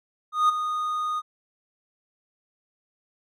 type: tone with ADSR envelope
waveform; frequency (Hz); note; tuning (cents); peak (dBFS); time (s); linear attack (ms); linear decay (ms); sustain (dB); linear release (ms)
triangle; 1235; D#6; -13; -13; 0.32-1.22; 170; 13; -10; 39
effects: none